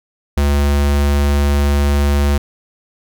square tone, 71.5 Hz, D2, 46 cents flat, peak -12 dBFS, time 0.37-2.38 s, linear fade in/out 5 ms, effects none

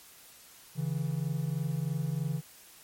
triangle tone pair together, 139.3 / 162.43 Hz, C#3 / E3, +9 / -25 cents, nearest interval minor third, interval 266 cents, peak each -30 / -30 dBFS, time 0.75-2.42 s, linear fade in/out 50 ms, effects white hiss -54 dBFS RMS until 2.83 s + MP3 64 kbps

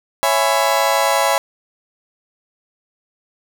35% pulse chord, C# minor seventh, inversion none, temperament just, 554.4 / 665.2 / 831.5 / 997.9 Hz, C#5 / E5 / G#5 / B5, 0 / +16 / +2 / +18 cents, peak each -18 dBFS, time 0.23-1.38 s, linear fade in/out 0 ms, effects none

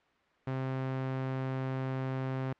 sawtooth tone, 131.7 Hz, C3, 12 cents sharp, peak -28 dBFS, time 0.47-2.53 s, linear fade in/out 5 ms, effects white hiss -67 dBFS RMS until 2.59 s + low-pass 2000 Hz 12 dB/octave

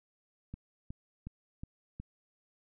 click train, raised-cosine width 5 ms, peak -29 dBFS, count 5, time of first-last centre 0.54-2 s, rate 2.74 Hz, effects none

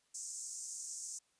pink band-pass noise, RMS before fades -45 dBFS, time 0.14-1.19 s, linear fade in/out 10 ms, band 6100 to 8700 Hz, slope 48 dB/octave, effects white hiss -75 dBFS RMS until 1.39 s + resampled to 22050 Hz

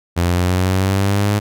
sawtooth exponential sweep, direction up, 86 to 104.3 Hz, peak -10 dBFS, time 0.16-1.4 s, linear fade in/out 20 ms, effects none

